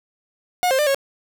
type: tone with pitch steps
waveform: 45% pulse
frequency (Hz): 722 / 528 / 597 / 549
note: F#5 / C5 / D5 / C#5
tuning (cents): -43 / +16 / +28 / -17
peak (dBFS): -16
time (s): 0.63-0.946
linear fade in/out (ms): 0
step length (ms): 79
effects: none